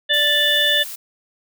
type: harmonic tone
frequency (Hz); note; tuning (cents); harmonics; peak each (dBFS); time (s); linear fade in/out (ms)
587.3; D5; 0; 1 / 3 / 5 / 6; -25 / -19 / -22 / -17; 0.09-0.84; 20
type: noise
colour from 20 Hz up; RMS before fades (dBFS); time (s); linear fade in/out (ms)
blue; -32; 0.13-0.96; 10
effects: none